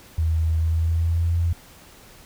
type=tone with pitch glide; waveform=sine; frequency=80.6 to 85 Hz; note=E2 to F2; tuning=-38 to -46 cents; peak=-18 dBFS; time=0.18-1.53 s; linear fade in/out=5 ms; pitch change=+92 cents; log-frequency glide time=0.58-1.38 s; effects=pink hiss -48 dBFS RMS until 2.25 s